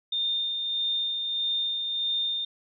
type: tone with tremolo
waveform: sine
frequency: 3627 Hz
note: A#7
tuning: 48 cents flat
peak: -24 dBFS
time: 0.12-2.45 s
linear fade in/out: 5 ms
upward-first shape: sine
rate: 1.6 Hz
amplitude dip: 35%
effects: none